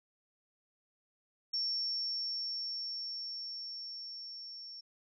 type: tone with level ramp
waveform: sine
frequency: 5460 Hz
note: F8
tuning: 40 cents flat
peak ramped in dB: -31 to -45 dBFS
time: 1.53-4.81 s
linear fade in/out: 10 ms
effects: none